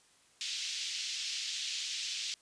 pink band-pass noise, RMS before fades -38 dBFS, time 0.41-2.34 s, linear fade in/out 0 ms, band 2900 to 6200 Hz, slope 24 dB/octave, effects white hiss -65 dBFS RMS until 2.41 s + resampled to 22050 Hz

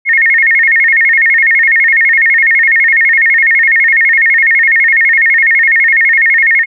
sine tone with vibrato, 1989 Hz, B6, 12 cents sharp, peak -5 dBFS, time 0.05-6.66 s, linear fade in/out 50 ms, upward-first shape square, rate 12 Hz, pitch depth 140 cents each way, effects none

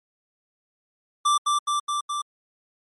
square tone with echo, 1174.7 Hz, D6, in tune, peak -18 dBFS, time 1.25-1.38 s, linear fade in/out 10 ms, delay 210 ms, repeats 4, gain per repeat -2 dB, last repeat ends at 2.22 s, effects MP3 48 kbps

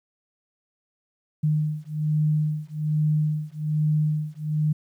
sine beating tone pair, 152 / 153.2 Hz, D#3 / D#3, -40 / -27 cents, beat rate 1.2 Hz, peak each -24 dBFS, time 1.43-4.73 s, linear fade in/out 10 ms, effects 10-bit

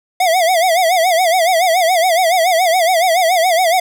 square tone with vibrato, 698.5 Hz, F5, in tune, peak -11 dBFS, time 0.2-3.8 s, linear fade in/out 5 ms, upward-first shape sine, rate 7.1 Hz, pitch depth 140 cents each way, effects none

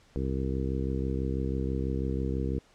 harmonic tone, 66.1 Hz, C2, 18 cents sharp, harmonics 1 / 2 / 3 / 4 / 5 / 6 / 7, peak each -31 / -34 / -36 / -37 / -38 / -39 / -39 dBFS, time 0.16-2.59 s, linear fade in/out 0 ms, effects pink hiss -61 dBFS RMS until 2.74 s + low-pass 7000 Hz 12 dB/octave

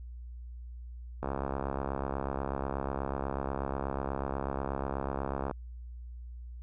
click train, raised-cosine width 1 ms, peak -19 dBFS, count 293, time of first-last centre 1.23-5.512 s, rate 68.2 Hz, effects added 60 Hz sine -41 dBFS peak until 6.62 s

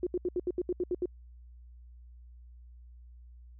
sine tone bursts, 358.1 Hz, F4, 43 cents sharp, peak -27 dBFS, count 10, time 0.03-1.057 s, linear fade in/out 2 ms, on 37 ms, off 73 ms, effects added 60 Hz sine -49 dBFS peak until 3.59 s

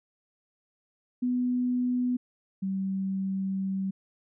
sine tone pair in turn, 248.3 / 192.31 Hz, B3 / G3, +9 / -33 cents, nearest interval major third, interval 442 cents, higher first, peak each -24 / -27 dBFS, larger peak first, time 1.22-2.17 / 2.62-3.91 s, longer second, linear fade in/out 10 ms, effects none

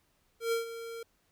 square tone with ADSR envelope, 460 Hz, A#4, 23 cents flat, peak -27 dBFS, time 0.4-1.03 s, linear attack 120 ms, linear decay 130 ms, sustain -13 dB, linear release 4 ms, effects pink hiss -72 dBFS RMS until 1.31 s

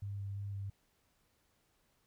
sine tone with pitch steps, 100.3 / 99.2 / 100.4 / 98.9 Hz, G2 / G2 / G2 / G2, +40 / +21 / +42 / +16 cents, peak -38 dBFS, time 0.02-0.7 s, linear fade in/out 5 ms, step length 170 ms, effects pink hiss -75 dBFS RMS until 2.06 s

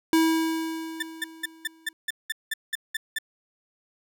square tone with exponential decay, 323.7 Hz, E4, 31 cents flat, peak -17 dBFS, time 0.13-1.93 s, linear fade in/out 1 ms, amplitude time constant 390 ms
30% pulse tone bursts, 1775 Hz, A6, 15 cents sharp, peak -23 dBFS, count 11, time 1-3.186 s, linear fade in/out 5 ms, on 26 ms, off 190 ms
effects none

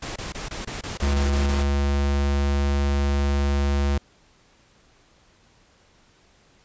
pink noise bursts, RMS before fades -32 dBFS, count 10, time 0.02-1.627 s, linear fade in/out 5 ms, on 140 ms, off 23 ms
square tone, 70.4 Hz, C#2, 27 cents sharp, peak -20 dBFS, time 1.02-3.98 s, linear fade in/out 5 ms
effects pink hiss -58 dBFS RMS until 6.64 s + resampled to 16000 Hz

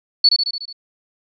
sine tone with echo, 4435 Hz, C#8, in tune, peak -7 dBFS, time 0.24-0.29 s, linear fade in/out 5 ms, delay 73 ms, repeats 6, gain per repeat -4 dB, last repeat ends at 0.728 s, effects none

